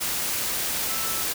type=tone in noise; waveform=sine; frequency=1318.5 Hz; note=E6; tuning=in tune; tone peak=-36 dBFS; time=0.89-1.24 s; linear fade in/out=20 ms; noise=white; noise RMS=-27 dBFS; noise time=0-1.34 s; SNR=-12 dB; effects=none